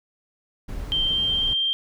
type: noise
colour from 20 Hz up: brown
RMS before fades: -32 dBFS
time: 0.68-1.54 s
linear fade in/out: 10 ms
type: tone with pitch glide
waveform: sine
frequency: 3140 to 3169 Hz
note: G7 to G7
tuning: +2 to +18 cents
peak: -20 dBFS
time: 0.92-1.73 s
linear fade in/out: 0 ms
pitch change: +16 cents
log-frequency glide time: 1.03-1.6 s
effects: none